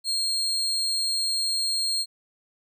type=tone; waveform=35% pulse; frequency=4231 Hz; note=C8; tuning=19 cents sharp; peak=-22 dBFS; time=0.04-2.06 s; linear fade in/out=50 ms; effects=none